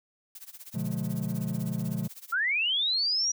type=noise with tremolo; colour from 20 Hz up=blue; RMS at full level=-43 dBFS; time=0.35-2.34 s; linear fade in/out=2 ms; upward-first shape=sine; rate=16 Hz; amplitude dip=90%
type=chord; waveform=triangle; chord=B diminished seventh; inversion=none; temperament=just; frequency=123.47 / 148.16 / 177.8 / 213.4 Hz; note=B2 / D3 / F3 / Ab3; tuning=0 / +16 / +31 / +47 cents; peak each=-33 / -33 / -31 / -32 dBFS; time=0.74-2.08 s; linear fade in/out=10 ms
type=linear sweep; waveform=sine; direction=up; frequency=1321 to 5850 Hz; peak=-24 dBFS; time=2.32-3.32 s; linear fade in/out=10 ms
effects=none